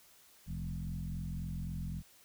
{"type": "tone with frequency modulation", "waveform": "sine", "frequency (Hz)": 111.7, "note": "A2", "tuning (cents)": 27, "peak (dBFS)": -36, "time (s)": [0.46, 2.03], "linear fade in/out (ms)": 50, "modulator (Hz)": 43.8, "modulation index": 1.9, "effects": ["white hiss -62 dBFS RMS until 2.24 s"]}